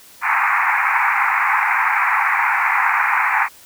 pink band-pass noise, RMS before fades -17 dBFS, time 0.21-3.49 s, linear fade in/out 50 ms, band 800 to 2400 Hz, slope 96 dB/octave, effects white hiss -45 dBFS RMS until 3.65 s

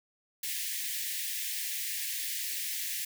white high-pass noise, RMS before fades -35 dBFS, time 0.43-3.05 s, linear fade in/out 5 ms, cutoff 1700 Hz, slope 96 dB/octave, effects none

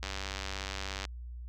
click train, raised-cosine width 0.2 ms, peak -19 dBFS, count 100, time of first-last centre 0.03-1.052 s, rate 96.9 Hz, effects added 60 Hz sine -40 dBFS peak until 1.48 s

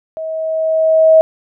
sine tone with level ramp, 639 Hz, D#5, 46 cents sharp, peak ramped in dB -21 to -3 dBFS, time 0.17-1.21 s, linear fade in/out 0 ms, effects none

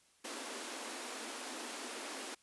pink high-pass noise, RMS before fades -44 dBFS, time 0.24-2.35 s, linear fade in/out 10 ms, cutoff 230 Hz, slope 96 dB/octave, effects white hiss -69 dBFS RMS until 2.42 s + resampled to 24000 Hz

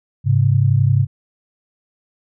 sine tone pair together, 103.83 / 135.19 Hz, G#2 / C#3, 0 / -43 cents, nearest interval perfect fourth, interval 457 cents, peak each -14 dBFS, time 0.24-1.07 s, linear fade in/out 50 ms, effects none

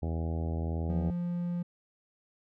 harmonic tone, 81.6 Hz, E2, 17 cents flat, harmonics 1 / 2 / 3 / 4 / 5 / 6 / 7 / 8 / 9 / 10, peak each -31 / -37 / -41 / -43 / -45 / -47 / -48 / -49 / -50 / -51 dBFS, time 0.02-1.11 s, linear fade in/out 10 ms
triangle tone, 174.61 Hz, F3, in tune, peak -28 dBFS, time 0.89-1.63 s, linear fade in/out 10 ms
effects none

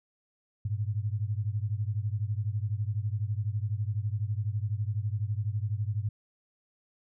sine beating tone pair, 100.8 / 112.8 Hz, G2 / A2, +49 / +44 cents, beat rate 12 Hz, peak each -30 / -32 dBFS, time 0.65-6.09 s, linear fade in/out 5 ms, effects none

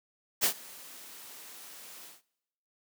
white noise with ADSR envelope, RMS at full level -24 dBFS, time 0.41-2.22 s, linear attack 32 ms, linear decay 88 ms, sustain -24 dB, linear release 170 ms, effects noise-tail reverb RT60 0.9 s tail -23 dB re dry + high-pass 200 Hz 12 dB/octave

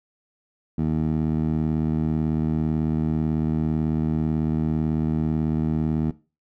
15% pulse tone with band-pass filter, 78.1 Hz, D#2, 7 cents sharp, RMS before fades -23 dBFS, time 0.78-6.11 s, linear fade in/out 5 ms, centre 200 Hz, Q 1.3, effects noise-tail reverb RT60 0.3 s tail -17 dB re dry

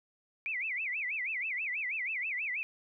sine tone with vibrato, 2282 Hz, C#7, 50 cents sharp, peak -32 dBFS, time 0.46-2.63 s, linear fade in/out 0 ms, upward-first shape sine, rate 6.2 Hz, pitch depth 270 cents each way, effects none

